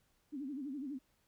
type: tone with vibrato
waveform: sine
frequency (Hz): 277.2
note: C#4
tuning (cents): 0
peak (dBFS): -39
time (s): 0.32-0.99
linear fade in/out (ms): 20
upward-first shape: sine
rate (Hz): 12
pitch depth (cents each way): 150
effects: pink hiss -75 dBFS RMS until 1.27 s